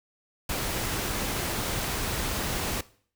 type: noise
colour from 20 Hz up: pink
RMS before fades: -30 dBFS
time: 0.49-2.81 s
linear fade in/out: 5 ms
effects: noise-tail reverb RT60 0.5 s tail -19 dB re dry